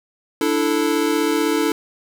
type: chord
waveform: square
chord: D suspended second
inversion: none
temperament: equal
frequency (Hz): 293.7 / 329.6 / 440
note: D4 / E4 / A4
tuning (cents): 0 / 0 / 0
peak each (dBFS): -22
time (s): 0.41-1.72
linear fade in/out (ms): 2
effects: none